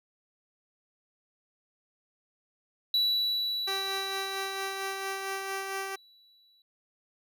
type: tone with exponential decay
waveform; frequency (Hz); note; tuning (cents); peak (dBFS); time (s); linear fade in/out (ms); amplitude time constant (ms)
triangle; 3937; B7; -6; -21; 2.94-6.62; 2; 800
type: tone with tremolo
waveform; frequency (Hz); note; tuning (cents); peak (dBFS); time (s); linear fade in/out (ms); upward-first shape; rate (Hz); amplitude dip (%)
10% pulse; 388.4; G4; -16; -23; 3.67-5.96; 10; sine; 4.4; 35
effects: none